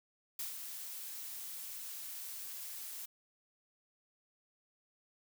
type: noise with ADSR envelope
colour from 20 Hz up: blue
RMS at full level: -39 dBFS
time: 0.39-3.06 s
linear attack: 3 ms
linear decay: 130 ms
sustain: -6 dB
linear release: 10 ms
effects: none